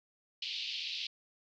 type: band-pass noise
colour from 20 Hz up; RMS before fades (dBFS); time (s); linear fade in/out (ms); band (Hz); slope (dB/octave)
pink; -39; 0.42-1.07; 5; 2600 to 4800; 48
effects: none